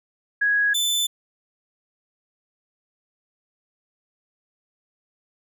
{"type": "tone pair in turn", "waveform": ["sine", "sawtooth"], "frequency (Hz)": [1661.2, 3520], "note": ["G#6", "A7"], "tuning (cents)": [0, 0], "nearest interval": "octave + minor second", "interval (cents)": 1300, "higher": "second", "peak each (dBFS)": -17, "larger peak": "neither", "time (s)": [[0.41, 0.74], [0.74, 1.07]], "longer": "neither", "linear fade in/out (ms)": 10, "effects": []}